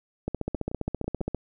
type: two click trains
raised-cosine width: 2 ms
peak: -15 / -21 dBFS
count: 17 / 5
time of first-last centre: 0.28-1.347 / 0.55-1.208 s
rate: 15 / 6.08 Hz
effects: none

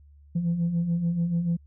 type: beating tone pair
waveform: sine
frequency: 164.81 / 171.71 Hz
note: E3 / F3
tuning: 0 / -29 cents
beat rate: 6.9 Hz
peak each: -30 / -22 dBFS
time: 0.35-1.57 s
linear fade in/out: 10 ms
effects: tanh soft clip ceiling -19 dBFS + added 72 Hz sine -50 dBFS peak until 1.66 s

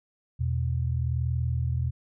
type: tone pair together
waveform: sine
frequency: 82.41 / 123.48 Hz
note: E2 / B2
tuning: 0 / 0 cents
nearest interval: perfect fifth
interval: 700 cents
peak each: -27 dBFS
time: 0.39-1.91 s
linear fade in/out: 20 ms
effects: none

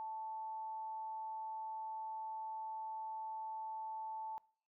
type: tone with amplitude modulation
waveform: sine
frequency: 880 Hz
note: A5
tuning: in tune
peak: -40 dBFS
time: 0-4.38 s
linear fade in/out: 0 ms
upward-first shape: sine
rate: 229 Hz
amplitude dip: 25%
effects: noise-tail reverb RT60 0.5 s tail -23 dB re dry

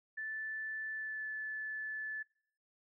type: tone with pitch glide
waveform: sine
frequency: 1754 to 1737.9 Hz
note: A6 to A6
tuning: -6 to -22 cents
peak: -38 dBFS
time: 0.17-2.23 s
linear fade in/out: 10 ms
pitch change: -16 cents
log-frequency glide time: 0.92-1.26 s
effects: noise-tail reverb RT60 0.6 s tail -22 dB re dry

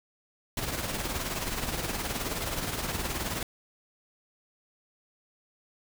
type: noise with tremolo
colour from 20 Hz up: pink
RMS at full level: -30 dBFS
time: 0.57-3.43 s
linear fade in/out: 2 ms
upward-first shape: triangle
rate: 19 Hz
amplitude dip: 60%
effects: none

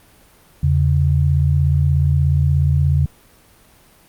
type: tone pair together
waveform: sine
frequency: 83.24 / 140 Hz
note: E2 / C#3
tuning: +17 / +18 cents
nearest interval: major sixth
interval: 901 cents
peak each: -15 dBFS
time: 0.63-3.06 s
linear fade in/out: 5 ms
effects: pink hiss -50 dBFS RMS until 4.08 s + Opus 32 kbps

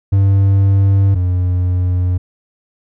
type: tone pair in turn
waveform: triangle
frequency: 98 / 90.24 Hz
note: G2 / F#2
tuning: 0 / -43 cents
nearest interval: minor second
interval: 143 cents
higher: first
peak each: -6 / -10 dBFS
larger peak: first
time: 0.12-1.15 / 1.15-2.18 s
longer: neither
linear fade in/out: 10 ms
effects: none

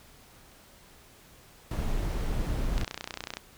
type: noise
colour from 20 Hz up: brown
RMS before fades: -29 dBFS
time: 1.71-2.84 s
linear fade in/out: 2 ms
type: click train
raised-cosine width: 0.2 ms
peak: -17 dBFS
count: 19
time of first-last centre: 2.78-3.37 s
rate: 30.5 Hz
effects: pink hiss -55 dBFS RMS until 3.57 s

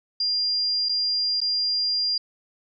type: tone with dropouts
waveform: sine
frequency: 4800 Hz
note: D8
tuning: 37 cents sharp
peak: -21 dBFS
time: 0.2-2.18 s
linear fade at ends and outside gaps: 5 ms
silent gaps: 0.888-0.892 / 1.405-1.414 s
effects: none

